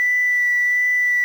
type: tone with vibrato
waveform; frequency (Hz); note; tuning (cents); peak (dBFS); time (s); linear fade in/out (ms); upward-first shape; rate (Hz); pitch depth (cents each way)
sine; 1972; B6; -3; -14; 0-1.24; 0; sine; 1.4; 11
effects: tanh soft clip ceiling -11 dBFS + 7-bit